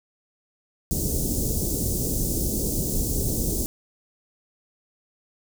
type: band-stop noise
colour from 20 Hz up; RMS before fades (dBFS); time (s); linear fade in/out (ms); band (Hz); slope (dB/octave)
pink; -25; 0.91-3.66; 0; 450 to 6300; 24
effects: none